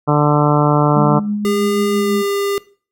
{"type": "harmonic tone", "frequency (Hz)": 147.9, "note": "D3", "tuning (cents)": 13, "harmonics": [1, 2, 3, 4, 5, 6, 7, 8, 9], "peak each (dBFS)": [-14, -17, -19, -20, -21, -22, -22, -23, -24], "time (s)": [0.07, 1.2], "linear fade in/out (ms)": 20}
{"type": "tone with tremolo", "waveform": "sine", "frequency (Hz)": 207.7, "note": "G#3", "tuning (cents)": 0, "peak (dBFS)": -15, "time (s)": [0.95, 2.23], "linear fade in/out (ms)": 20, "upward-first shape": "sine", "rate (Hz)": 6.1, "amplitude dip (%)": 35}
{"type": "tone with pitch glide", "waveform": "square", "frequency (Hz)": [405.2, 401], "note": ["G#4", "G4"], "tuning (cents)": [-43, 39], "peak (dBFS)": -17, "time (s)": [1.45, 2.58], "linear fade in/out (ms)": 0, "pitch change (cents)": -18, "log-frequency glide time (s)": [1.88, 2.13]}
{"effects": ["noise-tail reverb RT60 0.4 s tail -19 dB re dry"]}